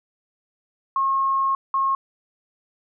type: tone bursts at uneven times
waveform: sine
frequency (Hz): 1082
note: C#6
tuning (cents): -42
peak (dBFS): -18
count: 2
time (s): 0.96-1.55 / 1.74-1.95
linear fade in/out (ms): 2
effects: none